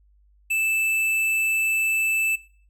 sine tone with hard clipping, 2637 Hz, E7, in tune, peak -22 dBFS, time 0.5-2.36 s, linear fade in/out 10 ms, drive 12 dB, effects noise-tail reverb RT60 0.5 s tail -20 dB re dry + added 50 Hz sine -55 dBFS peak until 2.69 s

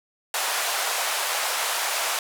pink band-pass noise, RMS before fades -26 dBFS, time 0.34-2.19 s, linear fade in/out 2 ms, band 640 to 14000 Hz, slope 24 dB/octave, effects none

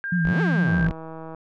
sine tone with pitch glide, 1600 to 1583.5 Hz, G6 to G6, +35 to +17 cents, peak -26 dBFS, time 0.04-0.87 s, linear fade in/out 0 ms, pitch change -18 cents, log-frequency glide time 0.4-0.75 s
sine tone with vibrato, 170 Hz, F3, 46 cents flat, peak -19 dBFS, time 0.12-0.9 s, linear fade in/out 5 ms, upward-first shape triangle, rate 6.5 Hz, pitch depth 98 cents each way
sawtooth exponential two-way sweep, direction up then down, 35.61 to 458.9 to 35.61 Hz, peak -22 dBFS, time 0.24-0.93 s, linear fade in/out 20 ms, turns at 0.41 s
click train, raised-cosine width 1 ms, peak -24 dBFS, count 110, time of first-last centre 0.67-1.347 s, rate 161 Hz
effects low-pass 3000 Hz 12 dB/octave

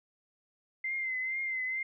sine tone with vibrato, 2075 Hz, C7, 15 cents flat, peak -31 dBFS, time 0.84-1.83 s, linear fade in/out 5 ms, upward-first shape triangle, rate 2.2 Hz, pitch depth 52 cents each way, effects none

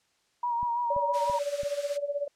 sine tone with vibrato, 953 Hz, A#5, 38 cents sharp, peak -26 dBFS, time 0.43-1.39 s, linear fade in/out 5 ms, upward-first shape sine, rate 6 Hz, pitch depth 36 cents each way
click train, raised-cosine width 5 ms, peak -31 dBFS, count 4, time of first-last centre 0.63-1.633 s, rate 2.99 Hz
sine tone with tremolo, 574 Hz, D5, 40 cents flat, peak -25 dBFS, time 0.9-2.28 s, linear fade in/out 5 ms, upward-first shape sine, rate 16 Hz, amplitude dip 80%
white high-pass noise, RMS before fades -41 dBFS, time 1.13-1.98 s, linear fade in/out 20 ms, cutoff 1100 Hz, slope 96 dB/octave
effects white hiss -70 dBFS RMS until 2.35 s + low-pass 7000 Hz 12 dB/octave

